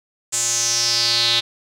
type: tone with band-pass filter sweep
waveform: square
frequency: 117.6 Hz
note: A#2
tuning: 16 cents sharp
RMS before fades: -19 dBFS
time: 0.32-1.41 s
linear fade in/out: 20 ms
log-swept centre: 7600 to 3700 Hz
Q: 5.6
effects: none